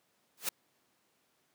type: noise with exponential growth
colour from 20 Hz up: white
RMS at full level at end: -28 dBFS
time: 0.37-0.49 s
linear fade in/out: 5 ms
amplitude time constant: 25 ms
effects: pink hiss -73 dBFS RMS until 1.54 s + high-pass 200 Hz 12 dB/octave

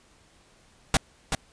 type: noise with echo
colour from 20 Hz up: pink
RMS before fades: -19 dBFS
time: 0.94-0.97 s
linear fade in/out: 2 ms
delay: 380 ms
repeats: 1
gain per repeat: -6 dB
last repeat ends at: 1.35 s
effects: pink hiss -59 dBFS RMS until 1.52 s + resampled to 22050 Hz

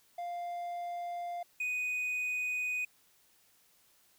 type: tone pair in turn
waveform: triangle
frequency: 698.5 / 2489 Hz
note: F5 / D#7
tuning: 0 / 0 cents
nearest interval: octave + minor seventh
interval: 2200 cents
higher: second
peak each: -34 / -30 dBFS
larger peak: second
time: 0.18-1.43 / 1.6-2.85 s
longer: neither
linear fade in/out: 5 ms
effects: white hiss -67 dBFS RMS until 4.18 s

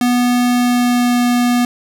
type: tone with pitch glide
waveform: square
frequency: 245.1 to 243.4 Hz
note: B3 to B3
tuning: -13 to -25 cents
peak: -12 dBFS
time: 0.01-1.65 s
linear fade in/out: 2 ms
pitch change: -12 cents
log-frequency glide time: 0.52-1.22 s
effects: none

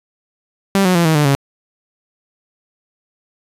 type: tone with pitch steps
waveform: sawtooth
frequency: 196 / 182.87 / 170.63 / 159.2 / 148.54 / 138.59 Hz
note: G3 / F#3 / F3 / D#3 / D3 / C#3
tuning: 0 / -20 / -40 / +40 / +20 / 0 cents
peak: -7 dBFS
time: 0.75-1.35 s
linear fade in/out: 0 ms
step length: 100 ms
effects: resampled to 32000 Hz

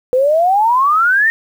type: exponential sweep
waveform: sine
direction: up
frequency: 493.9 to 1864.7 Hz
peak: -9 dBFS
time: 0.13-1.3 s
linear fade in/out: 0 ms
effects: 7-bit

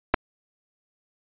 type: clicks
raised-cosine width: 0.5 ms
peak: -4 dBFS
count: 2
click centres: 0.14 / 0.143 s
effects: resampled to 8000 Hz

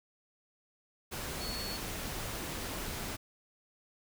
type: tone in noise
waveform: sine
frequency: 4400 Hz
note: C#8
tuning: 14 cents flat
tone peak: -40 dBFS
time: 1.4-1.78 s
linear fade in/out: 20 ms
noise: pink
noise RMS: -39 dBFS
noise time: 1.11-3.17 s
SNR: -4 dB
effects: none

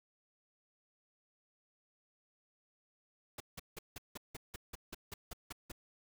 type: noise bursts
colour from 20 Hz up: pink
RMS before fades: -45 dBFS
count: 13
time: 3.38-5.719 s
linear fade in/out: 5 ms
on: 23 ms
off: 170 ms
effects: none

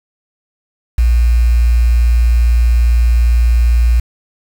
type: tone with quantisation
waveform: sine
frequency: 58.8 Hz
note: A#1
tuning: 16 cents sharp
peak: -7 dBFS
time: 0.98-4 s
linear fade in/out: 5 ms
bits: 5
effects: none

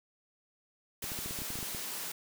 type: high-pass noise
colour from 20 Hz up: white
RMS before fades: -39 dBFS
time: 1.02-2.12 s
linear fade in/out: 5 ms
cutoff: 120 Hz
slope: 96 dB/octave
type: clicks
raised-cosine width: 3 ms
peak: -30 dBFS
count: 12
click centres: 1.041 / 1.119 / 1.189 / 1.26 / 1.309 / 1.389 / 1.419 / 1.504 / 1.556 / 1.589 / 1.628 / 1.748 s
effects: none

